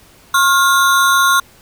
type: ring-modulated tone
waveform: square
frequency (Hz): 1244.5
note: D#6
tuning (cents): 0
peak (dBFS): -7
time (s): 0.34-1.4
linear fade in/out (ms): 5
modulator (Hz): 163
effects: pink hiss -46 dBFS RMS until 1.61 s